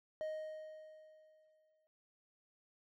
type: tone with exponential decay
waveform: triangle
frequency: 623 Hz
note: D#5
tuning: 2 cents sharp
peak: -35 dBFS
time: 0.21-1.87 s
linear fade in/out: 0 ms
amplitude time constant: 360 ms
effects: none